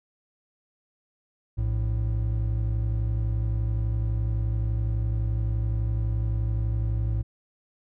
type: tone pair together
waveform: triangle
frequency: 58.21 / 110 Hz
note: A#1 / A2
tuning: -2 / 0 cents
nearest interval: major seventh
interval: 1102 cents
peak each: -24 dBFS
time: 1.57-7.23 s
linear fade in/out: 20 ms
effects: none